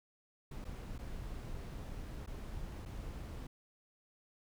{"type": "noise with dropouts", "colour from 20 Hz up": "brown", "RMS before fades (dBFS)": -44, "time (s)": [0.51, 3.47], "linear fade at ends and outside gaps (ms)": 5, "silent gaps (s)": [[0.644, 0.65], [0.981, 0.988], [2.263, 2.273], [2.853, 2.858]], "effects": []}